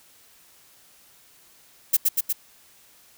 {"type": "noise with echo", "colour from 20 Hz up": "violet", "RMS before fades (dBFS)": -17, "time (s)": [1.93, 1.97], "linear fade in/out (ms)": 10, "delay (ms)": 120, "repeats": 3, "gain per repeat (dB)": -2, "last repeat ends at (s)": 2.33, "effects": ["white hiss -55 dBFS RMS until 3.17 s"]}